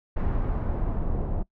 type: noise with low-pass filter sweep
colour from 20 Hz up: brown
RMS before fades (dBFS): -26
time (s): 0.16-1.43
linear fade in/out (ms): 10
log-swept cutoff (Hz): 1400 to 700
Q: 1.1
effects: noise-tail reverb RT60 0.1 s tail -21 dB re dry